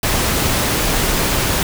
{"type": "noise", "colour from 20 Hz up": "pink", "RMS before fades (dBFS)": -17, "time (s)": [0.03, 1.63], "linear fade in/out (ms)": 2, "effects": []}